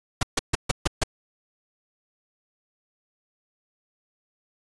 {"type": "noise bursts", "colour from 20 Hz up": "pink", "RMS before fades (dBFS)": -21, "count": 6, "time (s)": [0.21, 1.036], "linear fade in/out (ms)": 5, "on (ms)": 21, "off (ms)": 140, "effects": ["resampled to 22050 Hz"]}